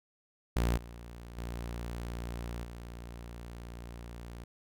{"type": "tone with level steps", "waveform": "sawtooth", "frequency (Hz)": 58.7, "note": "A#1", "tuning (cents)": 13, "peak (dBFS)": [-23, -41, -33, -39], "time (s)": [0.56, 4.44], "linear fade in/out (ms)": 5, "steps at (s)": [0.77, 1.37, 2.64], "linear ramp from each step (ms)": 5, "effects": []}